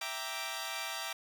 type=chord; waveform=10% pulse; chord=E half-diminished seventh; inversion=none; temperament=equal; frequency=659.3 / 784 / 932.3 / 1174.7 Hz; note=E5 / G5 / Bb5 / D6; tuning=0 / 0 / 0 / 0 cents; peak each=-34 dBFS; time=0.01-1.13 s; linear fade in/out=5 ms; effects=none